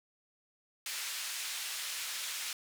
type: band-pass noise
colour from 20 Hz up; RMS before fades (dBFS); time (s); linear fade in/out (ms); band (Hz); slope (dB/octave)
pink; -39; 0.86-2.53; 2; 2200 to 12000; 12
effects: none